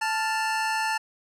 25% pulse tone pair together, 880 / 1396.9 Hz, A5 / F6, 0 / 0 cents, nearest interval minor sixth, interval 800 cents, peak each -21 / -30 dBFS, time 0.01-0.98 s, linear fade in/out 10 ms, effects low-pass 9000 Hz 12 dB/octave

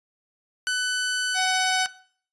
sawtooth tone, 1500 Hz, F#6, 23 cents sharp, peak -19 dBFS, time 0.67-1.86 s, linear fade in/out 0 ms
harmonic tone, 748 Hz, F#5, 19 cents sharp, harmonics 1 / 3 / 5 / 7 / 8, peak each -25 / -30 / -32 / -33 / -34 dBFS, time 1.34-1.88 s, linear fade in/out 50 ms
effects noise-tail reverb RT60 0.5 s tail -18 dB re dry + resampled to 24000 Hz

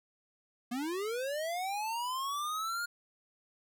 square linear sweep, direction up, 231.6 to 1434 Hz, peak -34 dBFS, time 0.71-2.86 s, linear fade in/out 10 ms, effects none

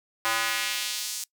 square tone with high-pass filter sweep, 113 Hz, A2, 47 cents sharp, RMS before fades -29 dBFS, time 0.25-1.24 s, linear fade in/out 0 ms, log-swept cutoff 1100 to 6600 Hz, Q 1.1, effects noise-tail reverb RT60 0.1 s tail -22 dB re dry

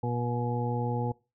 harmonic tone, 120.4 Hz, B2, 44 cents flat, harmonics 1 / 2 / 3 / 4 / 6 / 7, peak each -30 / -35 / -40 / -35 / -43 / -35 dBFS, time 0.03-1.12 s, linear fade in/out 5 ms, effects noise-tail reverb RT60 0.3 s tail -23 dB re dry

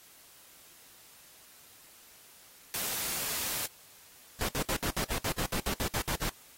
white noise, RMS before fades -34 dBFS, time 2.74-3.66 s, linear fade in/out 0 ms
pink noise bursts, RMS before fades -32 dBFS, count 14, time 4.41-6.293 s, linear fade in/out 0 ms, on 76 ms, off 63 ms
effects white hiss -56 dBFS RMS until 6.57 s + AAC 48 kbps

